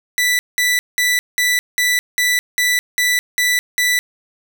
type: tone bursts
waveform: sawtooth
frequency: 1975.5 Hz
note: B6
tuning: in tune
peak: -10 dBFS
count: 10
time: 0.18-3.99 s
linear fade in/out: 0 ms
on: 210 ms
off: 190 ms
effects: none